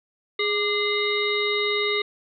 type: harmonic tone with a mistuned harmonic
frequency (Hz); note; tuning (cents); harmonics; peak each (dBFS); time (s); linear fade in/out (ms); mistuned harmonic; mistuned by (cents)
415.3; G#4; 0; 1 / 3 / 5 / 7 / 9 / 10; -25 / -32 / -26 / -35 / -27 / -39; 0.39-2.02; 5; 3; -75
effects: none